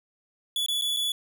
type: tone with dropouts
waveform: 45% pulse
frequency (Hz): 3426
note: A7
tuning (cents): -47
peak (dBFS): -25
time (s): 0.56-1.12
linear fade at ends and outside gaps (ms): 2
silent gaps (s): 0.662-0.684 / 0.813-0.82 / 0.965-0.969
effects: none